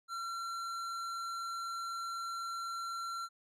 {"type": "tone with hard clipping", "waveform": "sine", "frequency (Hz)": 1362, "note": "F6", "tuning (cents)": -44, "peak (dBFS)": -39, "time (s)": [0.08, 3.29], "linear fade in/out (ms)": 50, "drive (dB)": 12, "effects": []}